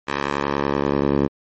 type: tone with band-pass filter sweep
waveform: 10% pulse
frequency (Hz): 70.5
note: C#2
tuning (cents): +30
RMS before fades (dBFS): -21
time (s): 0.07-1.28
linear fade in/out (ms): 20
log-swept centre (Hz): 1600 to 350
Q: 0.78
effects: MP3 32 kbps